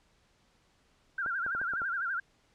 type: tone with vibrato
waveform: sine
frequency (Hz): 1480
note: F#6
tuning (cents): 0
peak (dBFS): -30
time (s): 1.18-2.2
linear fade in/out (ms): 5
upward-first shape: sine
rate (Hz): 12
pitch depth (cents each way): 150
type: clicks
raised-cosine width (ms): 1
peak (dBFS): -29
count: 6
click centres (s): 1.262 / 1.464 / 1.55 / 1.615 / 1.736 / 1.818
effects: pink hiss -68 dBFS RMS until 2.54 s + low-pass 7000 Hz 12 dB/octave

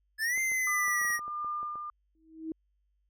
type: linear two-way sweep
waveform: square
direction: up then down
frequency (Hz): 1700 to 2093 to 1881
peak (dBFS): -28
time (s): 0.18-1.2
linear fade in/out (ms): 50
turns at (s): 0.39
type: clicks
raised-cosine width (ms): 1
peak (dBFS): -36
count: 11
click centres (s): 0.377 / 0.518 / 0.881 / 1.015 / 1.05 / 1.103 / 1.192 / 1.28 / 1.446 / 1.63 / 1.756
type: tone with tremolo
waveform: sine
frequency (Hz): 1202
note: D6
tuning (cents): +40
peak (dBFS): -31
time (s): 0.67-1.9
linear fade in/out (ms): 2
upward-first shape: sine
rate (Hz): 1.5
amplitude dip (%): 45
type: tone with exponential growth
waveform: sine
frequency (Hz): 320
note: D#4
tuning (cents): +49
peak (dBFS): -30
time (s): 2.15-2.52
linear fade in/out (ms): 2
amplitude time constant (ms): 79
effects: added 50 Hz sine -70 dBFS peak until 3.09 s

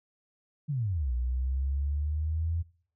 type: exponential two-way sweep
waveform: sine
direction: down then up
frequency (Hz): 156 to 60 to 84.8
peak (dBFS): -27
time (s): 0.68-2.63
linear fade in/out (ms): 20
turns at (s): 1.12
effects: noise-tail reverb RT60 0.5 s tail -20 dB re dry

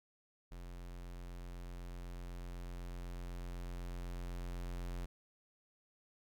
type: tone with level ramp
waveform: square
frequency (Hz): 44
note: F1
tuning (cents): +14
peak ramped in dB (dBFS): -47 to -40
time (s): 0.51-5.06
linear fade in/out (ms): 10
effects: none

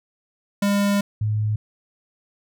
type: tone pair in turn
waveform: square / sine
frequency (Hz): 201.8 / 106.9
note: G#3 / A2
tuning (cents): -49 / -49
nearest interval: major seventh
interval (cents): 1100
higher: first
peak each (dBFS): -18 / -19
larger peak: first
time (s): 0.62-1.01 / 1.21-1.56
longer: first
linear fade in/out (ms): 5
effects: none

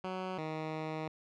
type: tone pair in turn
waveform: 10% pulse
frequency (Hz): 186.1 / 156.99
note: F#3 / D#3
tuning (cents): +10 / +16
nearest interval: minor third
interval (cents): 294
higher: first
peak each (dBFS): -28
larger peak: neither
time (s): 0.04-0.38 / 0.38-1.08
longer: second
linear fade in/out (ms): 2
effects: low-pass 3000 Hz 12 dB/octave

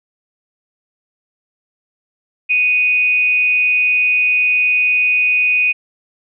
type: tone with amplitude modulation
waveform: sine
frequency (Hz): 2489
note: D#7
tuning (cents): 0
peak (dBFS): -9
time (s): 2.49-5.73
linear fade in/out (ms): 20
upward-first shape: sine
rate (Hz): 259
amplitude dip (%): 45
effects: none

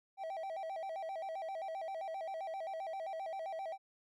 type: tone with vibrato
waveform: triangle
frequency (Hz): 709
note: F5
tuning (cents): +26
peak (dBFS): -37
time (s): 0.17-3.78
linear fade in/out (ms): 50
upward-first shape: square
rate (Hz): 7.6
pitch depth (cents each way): 160
effects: none

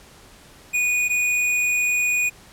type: tone pair in turn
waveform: square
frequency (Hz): 2466 / 2466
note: D#7 / D#7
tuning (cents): -16 / -16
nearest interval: unison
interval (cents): 0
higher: neither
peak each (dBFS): -19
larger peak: neither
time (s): 0.73-1.09 / 1.09-2.3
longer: second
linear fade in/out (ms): 20
effects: pink hiss -48 dBFS RMS until 2.52 s + low-pass 12000 Hz 12 dB/octave

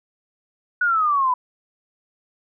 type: exponential sweep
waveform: sine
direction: down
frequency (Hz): 1480 to 984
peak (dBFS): -16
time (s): 0.81-1.34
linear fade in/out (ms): 5
effects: none

